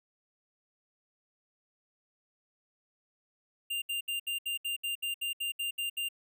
square tone bursts, 2794 Hz, F7, in tune, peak -32 dBFS, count 13, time 3.7-6.088 s, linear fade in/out 10 ms, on 120 ms, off 69 ms, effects none

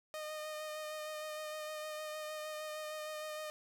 sawtooth tone with vibrato, 614 Hz, D#5, 23 cents flat, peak -37 dBFS, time 0.14-3.5 s, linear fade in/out 0 ms, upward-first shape sine, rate 6.5 Hz, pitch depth 16 cents each way, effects none

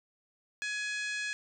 harmonic tone, 840 Hz, G#5, 19 cents sharp, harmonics 2 / 3 / 4 / 5 / 6 / 7 / 8 / 9 / 10, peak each -35 / -38 / -45 / -45 / -50 / -50 / -48 / -53 / -51 dBFS, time 0.62-1.33 s, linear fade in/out 0 ms, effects none

